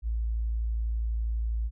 sine tone, 56.1 Hz, A1, 34 cents sharp, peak -26 dBFS, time 0.02-1.71 s, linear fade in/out 50 ms, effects none

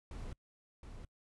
brown noise with echo, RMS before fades -44 dBFS, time 0.11-0.33 s, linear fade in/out 2 ms, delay 720 ms, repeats 1, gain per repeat -5 dB, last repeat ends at 1.05 s, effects noise-tail reverb RT60 0.1 s tail -26 dB re dry + resampled to 24000 Hz

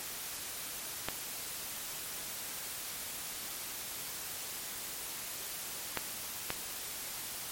clicks, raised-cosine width 0.3 ms, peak -15 dBFS, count 3, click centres 1.086 / 5.973 / 6.504 s, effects white hiss -41 dBFS RMS until 7.51 s + MP3 64 kbps

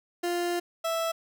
30% pulse tone pair in turn, 349.2 / 659.2 Hz, F4 / E5, 0 / 0 cents, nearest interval major seventh, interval 1100 cents, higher second, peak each -24 dBFS, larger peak neither, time 0.23-0.6 / 0.84-1.12 s, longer first, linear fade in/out 10 ms, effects none

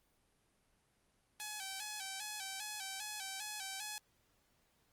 5% pulse tone with vibrato, 809 Hz, G#5, 46 cents flat, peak -30 dBFS, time 1.4-3.98 s, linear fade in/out 0 ms, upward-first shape square, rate 2.5 Hz, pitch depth 79 cents each way, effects pink hiss -75 dBFS RMS until 4.92 s + Opus 32 kbps

